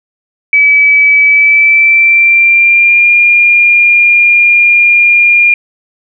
sine tone with pitch glide, 2292 to 2410 Hz, D7 to D7, -43 to +44 cents, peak -3 dBFS, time 0.53-5.54 s, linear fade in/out 2 ms, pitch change +87 cents, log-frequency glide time 1.26-3.1 s, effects none

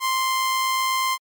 sawtooth tone with amplitude modulation, 1046.5 Hz, C6, in tune, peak -15 dBFS, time 0-1.18 s, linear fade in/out 50 ms, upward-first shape sine, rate 108 Hz, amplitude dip 25%, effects MP3 96 kbps

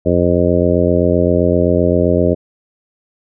harmonic tone, 87.7 Hz, F2, 8 cents sharp, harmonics 1 / 2 / 3 / 4 / 5 / 6 / 7, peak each -18 / -18 / -18 / -18 / -18 / -18 / -18 dBFS, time 0.05-2.35 s, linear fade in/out 20 ms, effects none

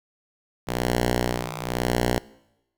5% pulse ring-modulated tone, 61 Hz, B1, 21 cents flat, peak -9 dBFS, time 0.67-2.19 s, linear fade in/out 10 ms, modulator 153 Hz, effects noise-tail reverb RT60 0.9 s tail -21 dB re dry

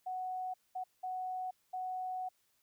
sine tone bursts at uneven times, 741 Hz, F#5, 2 cents sharp, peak -36 dBFS, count 4, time 0.06-0.54 / 0.75-0.84 / 1.03-1.51 / 1.73-2.29 s, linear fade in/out 10 ms, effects white hiss -75 dBFS RMS until 2.62 s

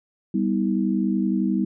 sine chord, G augmented, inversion none, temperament equal with one note detuned, 196 / 246.9 / 319.3 Hz, G3 / B3 / D#4, 0 / 0 / +45 cents, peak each -22 / -25 / -25 dBFS, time 0.34-1.65 s, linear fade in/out 5 ms, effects none

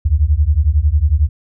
sine beating tone pair, 69.5 / 80.5 Hz, C#2 / E2, +5 / -41 cents, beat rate 11 Hz, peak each -13 dBFS, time 0.05-1.29 s, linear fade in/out 10 ms, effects none

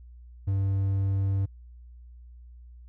triangle tone, 97.5 Hz, G2, 9 cents flat, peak -21 dBFS, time 0.47-1.46 s, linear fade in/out 10 ms, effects added 60 Hz sine -45 dBFS peak until 2.88 s

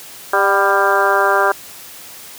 harmonic tone with a mistuned harmonic, 198.5 Hz, G3, 22 cents sharp, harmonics 2 / 3 / 4 / 5 / 6 / 7 / 8, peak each -19 / -19 / -19 / -19 / -19 / -19 / -19 dBFS, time 0.33-1.52 s, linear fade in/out 5 ms, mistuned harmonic 4, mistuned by -43 cents, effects white hiss -36 dBFS RMS until 2.38 s + high-pass 80 Hz 12 dB/octave

